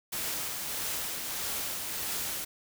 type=noise with tremolo; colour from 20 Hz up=white; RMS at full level=-33 dBFS; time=0.12-2.45 s; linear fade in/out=10 ms; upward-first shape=triangle; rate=1.6 Hz; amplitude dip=35%; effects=none